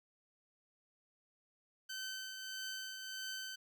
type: tone with tremolo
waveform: 15% pulse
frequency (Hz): 1535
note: G6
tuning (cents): -37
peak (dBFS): -34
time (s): 1.89-3.56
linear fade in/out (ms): 10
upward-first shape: triangle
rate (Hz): 1.6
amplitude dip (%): 45
effects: none